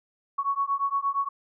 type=beating tone pair; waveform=sine; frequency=1108.7 / 1117.3 Hz; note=C#6 / C#6; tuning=0 / +13 cents; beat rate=8.6 Hz; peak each=-27 dBFS; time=0.38-1.29 s; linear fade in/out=10 ms; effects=none